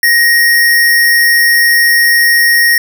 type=tone with sample-and-hold; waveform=sine; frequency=1878 Hz; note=A#6; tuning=12 cents sharp; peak=-5 dBFS; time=0.03-2.78 s; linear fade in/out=2 ms; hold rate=7350 Hz; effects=none